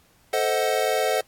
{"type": "chord", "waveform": "square", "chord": "A diminished seventh", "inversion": "none", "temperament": "equal with one note detuned", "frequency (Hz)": [440, 523.3, 630.6, 740], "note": ["A4", "C5", "Eb5", "Gb5"], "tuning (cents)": [0, 0, 23, 0], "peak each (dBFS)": -27, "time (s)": [0.33, 1.21], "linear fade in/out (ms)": 5, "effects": ["pink hiss -59 dBFS RMS until 1.27 s", "AAC 64 kbps"]}